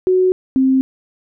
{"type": "tone pair in turn", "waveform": "sine", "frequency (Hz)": [370, 263.6], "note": ["F#4", "C4"], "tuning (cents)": [0, 13], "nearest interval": "tritone", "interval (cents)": 587, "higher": "first", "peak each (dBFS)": -10, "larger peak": "neither", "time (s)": [[0.07, 0.32], [0.56, 0.81]], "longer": "neither", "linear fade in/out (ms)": 0, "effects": []}